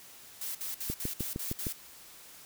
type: noise bursts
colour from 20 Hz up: blue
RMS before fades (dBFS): -37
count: 7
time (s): 0.41-1.726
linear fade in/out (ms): 5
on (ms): 140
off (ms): 56
type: click train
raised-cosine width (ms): 3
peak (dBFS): -21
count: 6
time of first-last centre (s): 0.9-1.668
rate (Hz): 6.51
effects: white hiss -52 dBFS RMS until 2.45 s